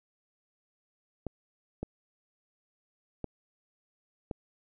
clicks, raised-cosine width 2 ms, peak -21 dBFS, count 4, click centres 1.267 / 1.83 / 3.243 / 4.312 s, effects none

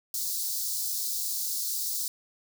white high-pass noise, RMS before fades -31 dBFS, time 0.14-2.08 s, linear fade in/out 2 ms, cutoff 4100 Hz, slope 48 dB/octave, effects none

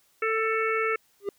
harmonic tone, 443.6 Hz, A4, 14 cents sharp, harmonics 1 / 3 / 4 / 5 / 6, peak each -27 / -28 / -34 / -30 / -37 dBFS, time 0.22-0.96 s, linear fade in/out 5 ms
triangle tone with exponential growth, 401.9 Hz, G4, 43 cents sharp, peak -20 dBFS, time 1.2-1.29 s, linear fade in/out 2 ms, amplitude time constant 19 ms
effects white hiss -65 dBFS RMS until 1.38 s

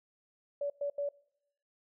sine tone bursts at uneven times, 572 Hz, D5, 46 cents flat, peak -31 dBFS, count 3, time 0.61-0.7 / 0.81-0.9 / 0.98-1.09 s, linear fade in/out 5 ms, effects noise-tail reverb RT60 0.8 s tail -24 dB re dry

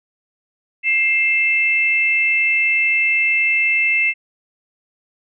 sine tone pair together, 2116 / 2647 Hz, C7 / E7, +19 / +7 cents, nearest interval major third, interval 388 cents, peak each -17 / -16 dBFS, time 0.83-4.14 s, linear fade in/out 50 ms, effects none

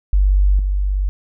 sine tone with level steps, 48.5 Hz, G1, 18 cents flat, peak -10 / -15 dBFS, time 0.13-1.09 s, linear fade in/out 0 ms, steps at 0.59 s, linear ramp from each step 2 ms, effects none

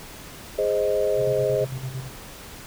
sine chord, Ab major, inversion none, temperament equal, 415.3 / 523.3 / 622.3 Hz, Ab4 / C5 / Eb5, 0 / 0 / 0 cents, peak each -24 dBFS, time 0.58-1.65 s, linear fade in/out 10 ms
triangle tone with tremolo, 130.81 Hz, C3, in tune, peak -25 dBFS, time 1.16-2.1 s, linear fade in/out 50 ms, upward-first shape square, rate 8.9 Hz, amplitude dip 60%
effects pink hiss -41 dBFS RMS until 2.66 s

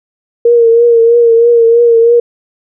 sine tone with vibrato, 466.2 Hz, A#4, in tune, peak -3 dBFS, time 0.45-2.2 s, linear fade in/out 5 ms, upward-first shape triangle, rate 3.1 Hz, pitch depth 44 cents each way, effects none

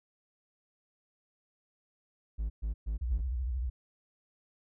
triangle tone bursts, 53.8 Hz, A1, 38 cents flat, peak -28 dBFS, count 4, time 2.38-3.22 s, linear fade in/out 20 ms, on 120 ms, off 120 ms
sine tone with vibrato, 62.5 Hz, B1, 21 cents sharp, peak -30 dBFS, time 3.01-3.7 s, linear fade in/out 10 ms, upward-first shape sine, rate 13 Hz, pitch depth 180 cents each way
effects tanh soft clip ceiling -19 dBFS

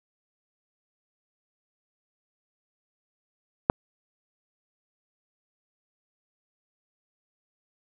click, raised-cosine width 1 ms, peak -3 dBFS, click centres 3.699 s, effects none

